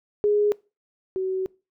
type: tone pair in turn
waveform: sine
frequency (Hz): 415.3 / 376.9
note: G#4 / F#4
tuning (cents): 0 / +32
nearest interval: major second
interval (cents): 168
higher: first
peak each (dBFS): -17 / -23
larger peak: first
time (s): 0.24-0.52 / 1.16-1.46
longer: second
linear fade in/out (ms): 0
effects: noise-tail reverb RT60 0.3 s tail -23 dB re dry